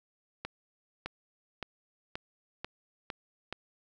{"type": "accelerating click train", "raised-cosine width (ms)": 0.3, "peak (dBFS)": -20, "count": 7, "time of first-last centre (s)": [0.45, 3.526], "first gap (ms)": 610, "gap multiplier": 0.93, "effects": []}